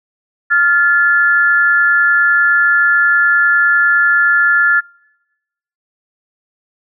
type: tone pair together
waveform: sine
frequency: 1396.9 / 1726.6 Hz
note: F6 / A6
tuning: 0 / -33 cents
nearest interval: major third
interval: 367 cents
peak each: -11 dBFS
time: 0.5-4.81 s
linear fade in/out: 20 ms
effects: noise-tail reverb RT60 1.0 s tail -26 dB re dry